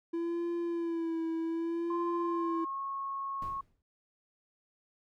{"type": "tone with vibrato", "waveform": "triangle", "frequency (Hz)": 334.7, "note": "E4", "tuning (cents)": 26, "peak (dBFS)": -29, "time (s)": [0.13, 2.65], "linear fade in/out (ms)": 10, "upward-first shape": "sine", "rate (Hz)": 0.64, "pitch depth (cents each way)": 41}
{"type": "tone with pitch glide", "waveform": "sine", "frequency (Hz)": [1042, 1094.4], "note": ["C6", "C#6"], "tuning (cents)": [-7, -23], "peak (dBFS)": -34, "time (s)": [1.9, 3.61], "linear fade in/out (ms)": 5, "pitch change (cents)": 84, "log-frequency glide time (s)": [2.17, 2.81]}
{"type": "noise with exponential decay", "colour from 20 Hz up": "brown", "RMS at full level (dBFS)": -41, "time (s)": [3.42, 3.82], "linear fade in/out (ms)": 1, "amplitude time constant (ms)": 86}
{"effects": []}